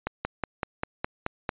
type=slowing click train; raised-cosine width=0.5 ms; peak=-12 dBFS; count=8; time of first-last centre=0.07-1.492 s; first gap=180 ms; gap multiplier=1.04; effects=resampled to 8000 Hz